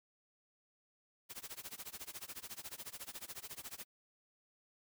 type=noise with tremolo; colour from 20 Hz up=white; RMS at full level=-45 dBFS; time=1.29-3.85 s; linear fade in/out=20 ms; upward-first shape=sine; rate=14 Hz; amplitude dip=95%; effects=none